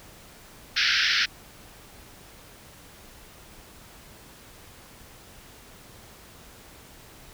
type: band-pass noise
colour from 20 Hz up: pink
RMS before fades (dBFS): -23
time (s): 0.76-1.26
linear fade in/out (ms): 10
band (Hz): 1400 to 5600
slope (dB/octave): 96
effects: pink hiss -49 dBFS RMS until 7.33 s